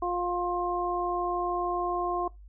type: harmonic tone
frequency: 353.5 Hz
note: F4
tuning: 21 cents sharp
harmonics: 1 / 2 / 3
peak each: -31 / -31 / -31 dBFS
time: 0.02-2.28 s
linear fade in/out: 5 ms
effects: noise-tail reverb RT60 0.2 s tail -21 dB re dry + added 50 Hz sine -46 dBFS peak until 2.48 s